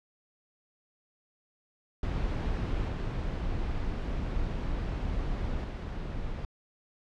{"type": "noise with level steps", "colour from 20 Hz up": "brown", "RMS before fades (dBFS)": [-30, -32, -35], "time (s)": [2.03, 6.45], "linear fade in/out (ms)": 2, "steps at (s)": [2.88, 5.64], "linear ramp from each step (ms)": 2, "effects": ["low-pass 4000 Hz 12 dB/octave"]}